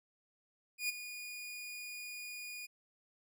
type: tone with ADSR envelope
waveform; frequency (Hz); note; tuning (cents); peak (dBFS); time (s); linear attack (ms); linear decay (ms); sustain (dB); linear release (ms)
sawtooth; 2448; D#7; -29; -28; 0.78-2.67; 110; 19; -12; 20
effects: none